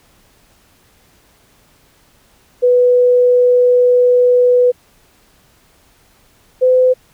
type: tone pair in turn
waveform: sine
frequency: 493.9 / 509 Hz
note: B4 / C5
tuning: 0 / -48 cents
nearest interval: minor second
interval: 52 cents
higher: second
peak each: -7 dBFS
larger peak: neither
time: 2.62-4.72 / 6.61-6.94 s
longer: first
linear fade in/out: 20 ms
effects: pink hiss -52 dBFS RMS until 7.13 s